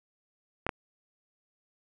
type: clicks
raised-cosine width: 0.5 ms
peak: -14 dBFS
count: 2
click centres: 0.666 / 0.692 s
effects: none